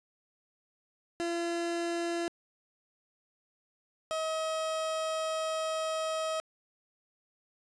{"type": "tone pair in turn", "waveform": "30% pulse", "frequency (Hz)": [340.6, 636.3], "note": ["F4", "D#5"], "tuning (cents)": [-43, 39], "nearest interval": "major seventh", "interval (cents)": 1082, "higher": "second", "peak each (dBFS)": [-28, -28], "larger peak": "neither", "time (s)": [[1.2, 2.28], [4.11, 6.4]], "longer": "second", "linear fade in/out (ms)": 0, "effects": ["resampled to 22050 Hz"]}